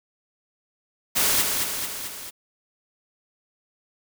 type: noise with echo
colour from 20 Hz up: white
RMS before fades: -21 dBFS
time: 1.15-1.43 s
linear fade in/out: 20 ms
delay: 220 ms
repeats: 4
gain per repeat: -4 dB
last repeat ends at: 2.31 s
effects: none